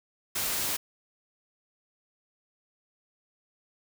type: noise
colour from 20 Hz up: white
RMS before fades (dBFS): -30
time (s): 0.35-0.77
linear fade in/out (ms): 10
effects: none